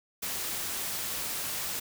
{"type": "noise", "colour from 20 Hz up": "white", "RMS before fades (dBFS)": -34, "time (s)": [0.22, 1.8], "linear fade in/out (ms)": 10, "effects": []}